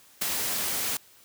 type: noise with ADSR envelope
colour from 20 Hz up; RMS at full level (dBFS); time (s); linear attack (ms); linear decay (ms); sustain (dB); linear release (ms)
white; -23; 0.21-0.97; 12; 3; -6; 3
effects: white hiss -56 dBFS RMS until 1.24 s + high-pass 60 Hz 12 dB/octave